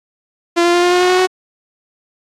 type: tone with pitch steps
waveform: sawtooth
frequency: 343 / 346.8 / 350.6 / 354.5 / 358.4 / 362.3 / 366.3 / 370.4 Hz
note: F4 / F4 / F4 / F4 / F4 / F#4 / F#4 / F#4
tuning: -31 / -12 / +7 / +26 / +45 / -36 / -17 / +2 cents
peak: -6 dBFS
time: 0.56-1.272 s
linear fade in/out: 20 ms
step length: 89 ms
effects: low-pass 7000 Hz 12 dB/octave + AAC 64 kbps